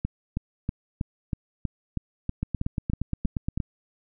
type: two click trains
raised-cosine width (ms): 5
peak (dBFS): -14 / -14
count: 12 / 11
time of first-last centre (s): 0.05-3.576 / 2.43-3.602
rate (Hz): 3.12 / 8.53
effects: none